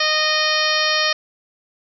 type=harmonic tone with a mistuned harmonic; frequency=617 Hz; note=D#5; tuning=15 cents flat; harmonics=1 / 2 / 3 / 4 / 5 / 6 / 7 / 8 / 9; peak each=-25 / -24 / -22 / -25 / -25 / -28 / -24 / -27 / -25 dBFS; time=0-1.13 s; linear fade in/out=5 ms; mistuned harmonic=6; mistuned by=-18 cents; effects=none